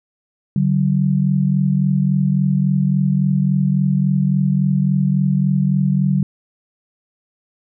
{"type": "tone pair together", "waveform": "sine", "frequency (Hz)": [145.01, 188.6], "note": ["D3", "F#3"], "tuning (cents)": [-22, 33], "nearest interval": "perfect fourth", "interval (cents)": 455, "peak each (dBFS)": -16, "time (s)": [0.56, 6.23], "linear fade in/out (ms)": 2, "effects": []}